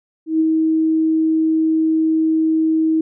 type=tone with ADSR envelope; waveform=sine; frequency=318.7 Hz; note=D#4; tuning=42 cents sharp; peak=-11 dBFS; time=0.26-3.01 s; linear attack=140 ms; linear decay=28 ms; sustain=-2 dB; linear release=4 ms; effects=none